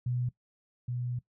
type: tone pair in turn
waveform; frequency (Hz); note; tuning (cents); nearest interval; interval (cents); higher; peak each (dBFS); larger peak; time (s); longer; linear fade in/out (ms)
sine; 123.5 / 122.79; B2 / B2; 0 / -10; unison; 10; first; -28 / -31; first; 0.06-0.29 / 0.88-1.19; second; 5
effects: noise-tail reverb RT60 0.1 s tail -18 dB re dry